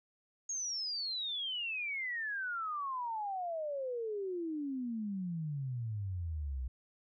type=exponential sweep; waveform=sine; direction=down; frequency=6645 to 61.1 Hz; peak=-35 dBFS; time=0.49-6.68 s; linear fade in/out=5 ms; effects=none